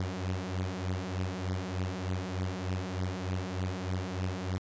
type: beating tone pair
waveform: sawtooth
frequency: 91.1 / 94.4 Hz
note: F#2 / F#2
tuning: -26 / +35 cents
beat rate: 3.3 Hz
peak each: -31 dBFS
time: 0-4.58 s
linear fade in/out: 0 ms
effects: resampled to 16000 Hz